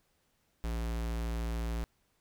square tone, 57.1 Hz, A#1, 35 cents flat, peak -33 dBFS, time 0.64-1.84 s, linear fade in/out 0 ms, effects pink hiss -74 dBFS RMS until 2.2 s

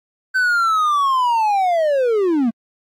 triangle linear sweep, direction down, 1538 to 215.3 Hz, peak -12 dBFS, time 0.34-2.51 s, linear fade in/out 20 ms, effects AAC 64 kbps

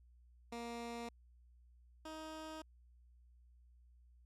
15% pulse tone pair in turn, 234.9 / 314.6 Hz, A#3 / D#4, +13 / +19 cents, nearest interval perfect fourth, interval 506 cents, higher second, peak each -37 / -40 dBFS, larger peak first, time 0.52-1.09 / 2.05-2.62 s, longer neither, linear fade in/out 5 ms, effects added 60 Hz sine -62 dBFS peak until 4.25 s + low-pass 9000 Hz 12 dB/octave

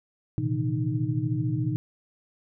sine tone cluster, 115.4 / 129.2 / 151.6 / 164.1 / 308.7 Hz, A#2 / C3 / D#3 / E3 / D#4, -17 / -21 / -45 / -8 / -14 cents, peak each -29 / -28 / -34 / -34 / -31 dBFS, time 0.38-1.76 s, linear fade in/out 0 ms, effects none

